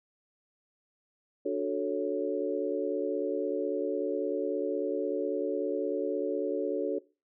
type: chord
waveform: sine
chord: D major seventh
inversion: none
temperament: equal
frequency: 293.7 / 370 / 440 / 554.4 Hz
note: D4 / F#4 / A4 / C#5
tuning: 0 / 0 / 0 / 0 cents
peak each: -34 / -33 / -32 / -34 dBFS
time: 1.45-6.99 s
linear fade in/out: 10 ms
effects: noise-tail reverb RT60 0.3 s tail -20 dB re dry